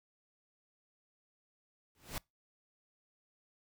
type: noise with exponential growth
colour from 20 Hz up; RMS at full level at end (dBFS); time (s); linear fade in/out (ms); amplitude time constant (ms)
pink; -36; 1.95-2.18; 1; 49
effects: noise-tail reverb RT60 0.2 s tail -25 dB re dry